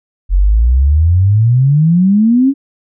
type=exponential sweep; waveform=sine; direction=up; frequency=43.65 to 282.5 Hz; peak=-6 dBFS; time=0.29-2.54 s; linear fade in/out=50 ms; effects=none